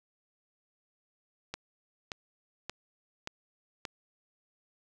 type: click train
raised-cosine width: 0.2 ms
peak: -19 dBFS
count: 5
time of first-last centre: 1.54-3.852 s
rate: 1.73 Hz
effects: none